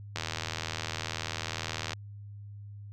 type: click train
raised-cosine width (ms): 0.2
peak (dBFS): -15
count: 143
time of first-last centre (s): 0.16-1.933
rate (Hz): 80.1
effects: added 102 Hz sine -42 dBFS peak until 2.92 s